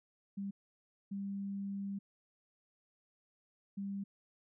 sine tone bursts at uneven times, 198.2 Hz, G3, 19 cents sharp, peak -37 dBFS, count 3, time 0.37-0.51 / 1.11-1.99 / 3.77-4.04 s, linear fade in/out 10 ms, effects none

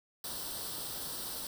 white noise with comb filter, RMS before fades -40 dBFS, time 0.24-1.47 s, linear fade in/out 2 ms, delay 0.22 ms, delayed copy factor +0.7, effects none

